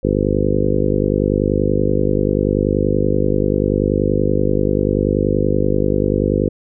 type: harmonic tone with a mistuned harmonic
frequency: 50.4 Hz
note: G1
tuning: 49 cents sharp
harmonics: 1 / 2 / 3 / 4 / 5 / 6 / 7 / 8 / 9 / 10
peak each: -23 / -23 / -23 / -23 / -23 / -23 / -23 / -23 / -23 / -23 dBFS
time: 0.03-6.49 s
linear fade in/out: 10 ms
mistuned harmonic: 1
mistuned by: +29 cents
effects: none